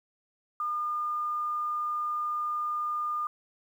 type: tone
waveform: sine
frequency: 1211 Hz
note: D#6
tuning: 47 cents flat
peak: -28 dBFS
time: 0.6-3.27 s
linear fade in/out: 2 ms
effects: 10-bit